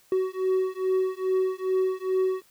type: beating tone pair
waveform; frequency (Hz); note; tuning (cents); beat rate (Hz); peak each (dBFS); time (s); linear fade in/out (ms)
triangle; 374 / 376.4; F#4 / F#4; +19 / +30; 2.4; -24; 0.12-2.42; 2
effects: white hiss -60 dBFS RMS until 2.5 s